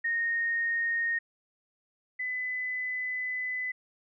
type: tone pair in turn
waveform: sine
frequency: 1854 / 2007 Hz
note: A#6 / B6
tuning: -10 / +27 cents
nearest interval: minor second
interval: 137 cents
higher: second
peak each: -26 / -30 dBFS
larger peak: first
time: 0.04-1.19 / 2.19-3.72 s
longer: second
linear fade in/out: 10 ms
effects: none